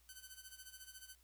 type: tone with tremolo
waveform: 5% pulse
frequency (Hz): 1524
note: G6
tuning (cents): -49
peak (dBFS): -39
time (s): 0.09-1.15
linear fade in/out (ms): 0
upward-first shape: sine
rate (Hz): 14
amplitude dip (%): 75
effects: added 60 Hz sine -69 dBFS peak until 1.23 s + white hiss -72 dBFS RMS until 1.23 s